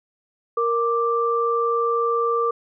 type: tone pair together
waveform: sine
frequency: 466.2 / 1176.4 Hz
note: A#4 / D6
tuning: 0 / +3 cents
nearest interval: octave + major third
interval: 1603 cents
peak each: -21 dBFS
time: 0.57-2.51 s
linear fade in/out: 5 ms
effects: none